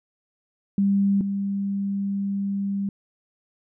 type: tone pair in turn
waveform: sine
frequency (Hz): 198.4 / 198.4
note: G3 / G3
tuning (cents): +21 / +21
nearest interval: unison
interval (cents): 0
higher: neither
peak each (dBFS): -17 / -23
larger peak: first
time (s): 0.78-1.21 / 1.21-2.89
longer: second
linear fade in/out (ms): 2
effects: none

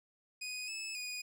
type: tone with pitch steps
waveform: 20% pulse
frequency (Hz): 2491 / 2606 / 2470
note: D#7 / E7 / D#7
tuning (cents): +1 / -20 / -13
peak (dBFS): -34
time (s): 0.41-1.22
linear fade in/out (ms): 10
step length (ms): 270
effects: none

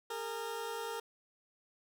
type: tone pair together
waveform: 20% pulse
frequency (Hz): 409.5 / 460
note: G#4 / A#4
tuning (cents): -24 / -23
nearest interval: major second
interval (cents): 201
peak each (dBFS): -39 / -34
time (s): 0.1-1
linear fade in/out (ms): 5
effects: none

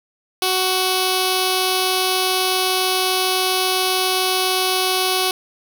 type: tone with notch filter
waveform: 5% pulse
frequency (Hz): 372.7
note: F#4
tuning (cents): +13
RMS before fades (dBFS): -19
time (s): 0.42-5.31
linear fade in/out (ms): 2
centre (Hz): 1800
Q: 1.1
effects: none

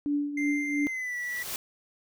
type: tone with tremolo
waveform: sine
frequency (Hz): 289.7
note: D4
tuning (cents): -24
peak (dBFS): -23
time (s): 0.06-0.87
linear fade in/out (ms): 0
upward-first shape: triangle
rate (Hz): 2.9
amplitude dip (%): 70
type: tone with pitch glide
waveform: triangle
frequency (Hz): 2093 to 1952.8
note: C7 to B6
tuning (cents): 0 to -20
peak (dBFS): -29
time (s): 0.37-1.43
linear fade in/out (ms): 5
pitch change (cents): -120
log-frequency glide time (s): 0.86-1.16
type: noise with exponential growth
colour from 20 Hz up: white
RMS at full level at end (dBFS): -32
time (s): 0.91-1.56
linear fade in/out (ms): 1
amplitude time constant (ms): 140
effects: none

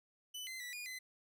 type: tone with pitch steps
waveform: sawtooth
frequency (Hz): 2996 / 2062 / 1961 / 2441 / 2033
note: F#7 / C7 / B6 / D#7 / B6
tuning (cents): +21 / -26 / -13 / -34 / +50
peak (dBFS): -40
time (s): 0.34-0.99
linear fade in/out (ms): 10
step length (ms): 130
effects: none

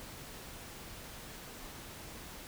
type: silence
effects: pink hiss -48 dBFS RMS until 2.47 s

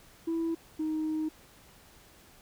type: tone pair in turn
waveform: sine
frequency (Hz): 329.6 / 312.1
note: E4 / D#4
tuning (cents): 0 / +5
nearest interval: minor second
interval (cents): 95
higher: first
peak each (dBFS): -26 / -27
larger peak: first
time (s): 0.27-0.55 / 0.79-1.29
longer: second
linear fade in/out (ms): 10
effects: tanh soft clip ceiling -26 dBFS + pink hiss -57 dBFS RMS until 2.41 s

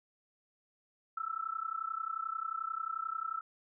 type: tone with amplitude modulation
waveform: sine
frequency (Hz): 1318.5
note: E6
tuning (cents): 0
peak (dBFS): -31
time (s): 1.17-3.41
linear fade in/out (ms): 5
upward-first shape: sine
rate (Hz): 31.3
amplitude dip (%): 90
effects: none

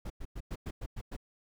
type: noise bursts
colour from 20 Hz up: brown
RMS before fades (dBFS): -38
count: 8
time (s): 0.05-1.166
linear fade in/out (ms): 10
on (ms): 52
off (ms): 100
effects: none

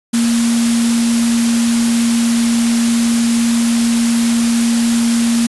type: tone in noise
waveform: sine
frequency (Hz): 233.1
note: A#3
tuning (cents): 0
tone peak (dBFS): -11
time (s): 0.13-5.47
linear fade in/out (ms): 10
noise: white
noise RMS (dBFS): -21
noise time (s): 0.13-5.47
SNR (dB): +7
effects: resampled to 24000 Hz

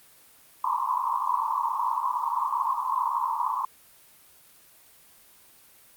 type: band-pass noise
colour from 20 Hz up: pink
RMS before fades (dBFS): -27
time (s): 0.64-3.65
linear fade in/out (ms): 5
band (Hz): 920 to 1100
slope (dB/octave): 96
effects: white hiss -55 dBFS RMS until 5.96 s + Opus 32 kbps

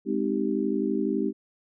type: chord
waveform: sine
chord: Ab major seventh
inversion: none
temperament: just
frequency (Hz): 207.7 / 259.6 / 311.5 / 389.3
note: Ab3 / C4 / Eb4 / G4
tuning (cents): 0 / -13 / +2 / -12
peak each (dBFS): -29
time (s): 0.05-1.33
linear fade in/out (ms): 50
effects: none

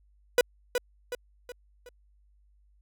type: tone with echo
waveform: 45% pulse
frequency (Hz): 491.9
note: B4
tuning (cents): -7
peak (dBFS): -17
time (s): 0.38-0.41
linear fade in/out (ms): 2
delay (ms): 370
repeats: 4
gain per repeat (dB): -7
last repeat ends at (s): 1.89
effects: added 50 Hz sine -60 dBFS peak until 2.81 s

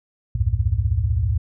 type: tone cluster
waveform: sine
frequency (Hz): 62.8 / 78.5 / 94.5 / 109.9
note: B1 / D#2 / F#2 / A2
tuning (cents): +30 / +16 / +37 / -2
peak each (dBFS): -23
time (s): 0.35-1.38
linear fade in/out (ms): 5
effects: none

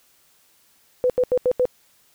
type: tone bursts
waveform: sine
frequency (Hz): 501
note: B4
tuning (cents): +25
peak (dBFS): -15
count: 5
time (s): 1.04-1.654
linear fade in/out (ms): 0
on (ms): 58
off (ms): 81
effects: white hiss -59 dBFS RMS until 2.14 s

